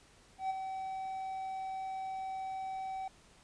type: tone with ADSR envelope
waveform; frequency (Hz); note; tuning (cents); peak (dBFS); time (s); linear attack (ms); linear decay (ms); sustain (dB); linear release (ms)
triangle; 764; G5; -45; -28; 0.38-3.08; 120; 19; -7; 4
effects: pink hiss -62 dBFS RMS until 3.43 s + resampled to 22050 Hz